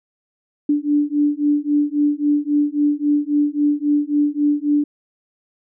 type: beating tone pair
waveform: sine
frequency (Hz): 291.2 / 294.9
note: D4 / D4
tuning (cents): -15 / +7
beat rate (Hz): 3.7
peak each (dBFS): -18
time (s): 0.69-4.84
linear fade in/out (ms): 5
effects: none

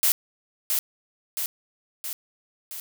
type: noise with echo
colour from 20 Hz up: blue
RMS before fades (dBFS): -20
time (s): 0.03-0.12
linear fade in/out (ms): 0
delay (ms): 670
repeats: 4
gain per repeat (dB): -4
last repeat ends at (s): 2.8
effects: none

